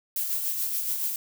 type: noise with tremolo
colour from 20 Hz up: violet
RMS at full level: -27 dBFS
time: 0.16-1.16 s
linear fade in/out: 2 ms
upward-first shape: sine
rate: 7 Hz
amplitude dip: 40%
effects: none